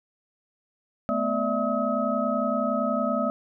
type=tone cluster; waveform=sine; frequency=217.3 / 248 / 588 / 655 / 1275 Hz; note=A3 / B3 / D5 / E5 / D#6; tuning=-21 / +7 / +2 / -11 / +42 cents; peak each=-29 dBFS; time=1.09-3.3 s; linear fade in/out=0 ms; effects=none